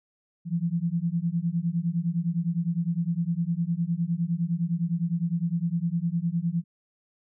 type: beating tone pair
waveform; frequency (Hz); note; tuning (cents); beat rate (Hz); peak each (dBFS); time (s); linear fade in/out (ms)
sine; 164.81 / 174.61; E3 / F3; 0 / 0; 9.8; -27; 0.45-6.64; 50
effects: none